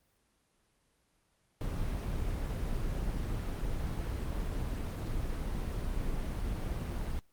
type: noise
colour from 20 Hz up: brown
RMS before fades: -34 dBFS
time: 1.61-7.19 s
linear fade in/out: 0 ms
effects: pink hiss -73 dBFS RMS until 7.32 s + Opus 24 kbps